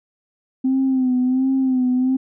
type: tone with vibrato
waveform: sine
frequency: 258.7 Hz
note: C4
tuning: 19 cents flat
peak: -14 dBFS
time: 0.64-2.17 s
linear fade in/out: 10 ms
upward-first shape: sine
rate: 1.4 Hz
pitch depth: 52 cents each way
effects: tanh soft clip ceiling -11 dBFS